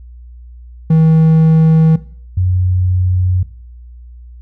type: tone pair in turn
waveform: triangle / sine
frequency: 160 / 91.4 Hz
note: D#3 / F#2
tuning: +49 / -21 cents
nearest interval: minor seventh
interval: 970 cents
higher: first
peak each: -4 / -10 dBFS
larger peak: first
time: 0.9-1.96 / 2.37-3.43 s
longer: neither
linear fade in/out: 5 ms
effects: noise-tail reverb RT60 0.5 s tail -17 dB re dry + added 60 Hz sine -32 dBFS peak until 4.41 s